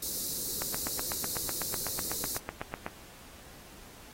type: band-stop noise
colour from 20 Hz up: white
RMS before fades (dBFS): -35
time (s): 0.02-2.38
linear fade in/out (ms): 5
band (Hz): 550 to 3800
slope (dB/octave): 96
type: click train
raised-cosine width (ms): 0.5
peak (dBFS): -19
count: 19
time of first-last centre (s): 0.62-2.864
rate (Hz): 8.02
effects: pink hiss -52 dBFS RMS until 4.13 s + AAC 48 kbps